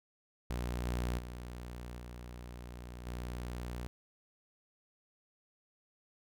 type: tone with level steps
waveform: sawtooth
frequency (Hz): 60.5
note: B1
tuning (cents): -35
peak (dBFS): -31 / -29 / -39 / -41 / -35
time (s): 0.5-3.87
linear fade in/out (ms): 0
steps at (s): 0.85 / 1.18 / 1.98 / 3.06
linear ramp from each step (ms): 10
effects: none